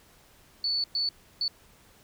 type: tone bursts at uneven times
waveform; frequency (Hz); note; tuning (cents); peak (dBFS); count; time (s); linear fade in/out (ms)
sine; 4463; C#8; +11; -25; 3; 0.64-0.84 / 0.95-1.09 / 1.41-1.48; 2
effects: pink hiss -58 dBFS RMS until 2.03 s